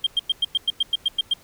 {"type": "tone bursts", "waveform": "sine", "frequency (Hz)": 3193, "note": "G7", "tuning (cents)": 31, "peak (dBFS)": -15, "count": 11, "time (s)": [0.04, 1.337], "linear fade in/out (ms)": 5, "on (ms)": 27, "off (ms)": 100, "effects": ["tanh soft clip ceiling -13 dBFS", "pink hiss -52 dBFS RMS until 1.43 s"]}